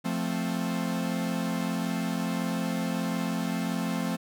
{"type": "chord", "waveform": "45% pulse", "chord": "F major", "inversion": "none", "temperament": "equal", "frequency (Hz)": [174.61, 220, 261.6], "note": ["F3", "A3", "C4"], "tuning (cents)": [0, 0, 0], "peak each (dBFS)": [-31, -32, -33], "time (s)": [0.04, 4.17], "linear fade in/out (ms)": 20, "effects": []}